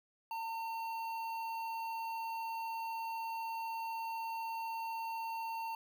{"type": "tone with notch filter", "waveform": "square", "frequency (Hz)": 908, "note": "A#5", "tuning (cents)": -46, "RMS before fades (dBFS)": -40, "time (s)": [0.31, 5.75], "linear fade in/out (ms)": 2, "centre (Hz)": 7600, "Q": 0.53, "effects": []}